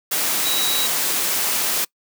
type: tone in noise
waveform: sine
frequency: 3874 Hz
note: B7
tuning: 34 cents flat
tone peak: -22 dBFS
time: 0.45-0.87 s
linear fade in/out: 10 ms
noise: white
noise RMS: -21 dBFS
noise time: 0.11-1.85 s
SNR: -4 dB
effects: noise-tail reverb RT60 0.1 s tail -25 dB re dry + high-pass 200 Hz 12 dB/octave